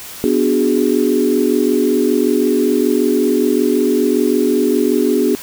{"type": "chord", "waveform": "sine", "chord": "G# half-diminished seventh", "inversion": "first", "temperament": "equal", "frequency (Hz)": [246.9, 293.7, 370, 415.3], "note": ["B3", "D4", "F#4", "G#4"], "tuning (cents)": [0, 0, 0, 0], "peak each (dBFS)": -17, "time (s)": [0.24, 5.35], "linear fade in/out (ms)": 0, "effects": ["white hiss -32 dBFS RMS until 5.42 s"]}